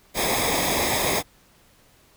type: noise with comb filter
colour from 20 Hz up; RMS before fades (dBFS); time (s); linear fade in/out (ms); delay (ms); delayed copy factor
pink; -23; 0.14-1.23; 50; 0.69; -0.75
effects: pink hiss -57 dBFS RMS until 2.16 s